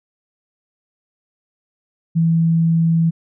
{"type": "tone", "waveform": "sine", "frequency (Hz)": 164.81, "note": "E3", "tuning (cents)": 0, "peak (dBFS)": -12, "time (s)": [2.15, 3.11], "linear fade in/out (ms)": 20, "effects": []}